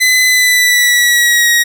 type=tone with pitch glide; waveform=sawtooth; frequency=2017 to 1892.8 Hz; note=B6 to A#6; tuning=+36 to +26 cents; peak=-4 dBFS; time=0-1.64 s; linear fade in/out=20 ms; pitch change=-110 cents; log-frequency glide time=0.26-1.5 s; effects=none